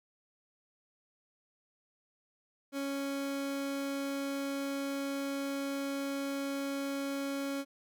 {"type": "tone", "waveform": "30% pulse", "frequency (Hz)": 277.2, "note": "C#4", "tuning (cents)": 0, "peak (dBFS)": -31, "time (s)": [2.72, 7.65], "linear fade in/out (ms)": 50, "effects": []}